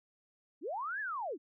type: linear two-way sweep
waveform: sine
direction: up then down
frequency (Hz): 241.3 to 1763 to 241.3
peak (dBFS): -35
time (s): 0.61-1.38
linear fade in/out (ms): 50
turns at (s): 1
effects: none